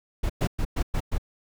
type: noise bursts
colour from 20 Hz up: brown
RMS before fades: -24 dBFS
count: 6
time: 0.23-1.182 s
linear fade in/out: 10 ms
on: 67 ms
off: 110 ms
effects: none